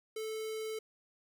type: tone with notch filter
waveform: square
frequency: 437.9 Hz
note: A4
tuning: 8 cents flat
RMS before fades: -39 dBFS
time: 0.16-0.79 s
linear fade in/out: 5 ms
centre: 1100 Hz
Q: 1.2
effects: none